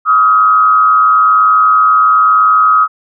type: tone with frequency modulation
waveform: sine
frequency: 1265 Hz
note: D#6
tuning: 28 cents sharp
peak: -5 dBFS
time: 0.05-2.88 s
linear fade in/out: 50 ms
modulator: 101 Hz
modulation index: 0.69
effects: none